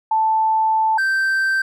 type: tone pair in turn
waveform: sine / triangle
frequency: 880 / 1560.8 Hz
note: A5 / G6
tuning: 0 / -8 cents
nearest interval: minor seventh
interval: 992 cents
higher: second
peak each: -14 dBFS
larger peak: neither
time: 0.11-0.98 / 0.98-1.62 s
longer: first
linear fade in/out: 5 ms
effects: none